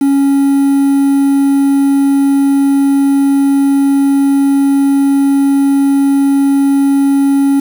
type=tone with quantisation; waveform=triangle; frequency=277.2 Hz; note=C#4; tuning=in tune; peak=-5 dBFS; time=0.01-7.6 s; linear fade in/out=5 ms; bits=5; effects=none